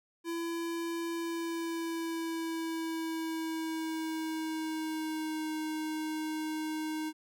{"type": "tone with pitch glide", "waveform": "square", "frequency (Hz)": [336, 311.7], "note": ["E4", "D#4"], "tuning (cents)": [33, 3], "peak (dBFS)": -34, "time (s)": [0.24, 7.13], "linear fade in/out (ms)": 50, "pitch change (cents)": -130, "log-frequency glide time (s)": [1.12, 5.53], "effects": []}